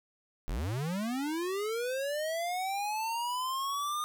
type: linear sweep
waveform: square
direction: up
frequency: 31.97 to 1225 Hz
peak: -32 dBFS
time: 0.48-4.04 s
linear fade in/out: 0 ms
effects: 10-bit